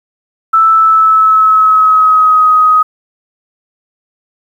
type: tone with pitch glide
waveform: sine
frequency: 1318.5 to 1256.8 Hz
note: E6 to D#6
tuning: 0 to +17 cents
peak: -4 dBFS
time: 0.53-2.83 s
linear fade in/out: 10 ms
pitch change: -83 cents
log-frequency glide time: 0.71-2.48 s
effects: 7-bit